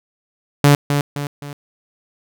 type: tone with echo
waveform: sawtooth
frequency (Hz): 143.8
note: D3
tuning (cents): -36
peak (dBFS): -4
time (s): 0.64-0.75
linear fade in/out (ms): 2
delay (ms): 260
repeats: 3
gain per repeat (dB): -7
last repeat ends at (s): 1.53
effects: none